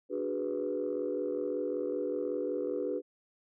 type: chord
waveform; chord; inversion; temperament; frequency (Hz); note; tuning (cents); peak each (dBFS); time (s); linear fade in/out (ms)
sine; G# half-diminished seventh; second; equal; 293.7 / 370 / 415.3 / 493.9; D4 / F#4 / G#4 / B4; 0 / 0 / 0 / 0; -37 / -36 / -36 / -34; 0.09-3.02; 50
effects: tanh soft clip ceiling -23 dBFS